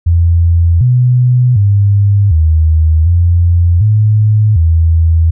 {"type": "tone with pitch steps", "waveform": "sine", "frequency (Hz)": [84.7, 124.6, 100.9, 79.3, 86.3, 107, 81.8], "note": ["E2", "B2", "G#2", "D#2", "F2", "A2", "E2"], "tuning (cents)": [48, 16, -49, 33, -20, -48, -13], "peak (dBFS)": -5, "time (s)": [0.06, 5.31], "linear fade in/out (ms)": 10, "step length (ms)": 750, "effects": []}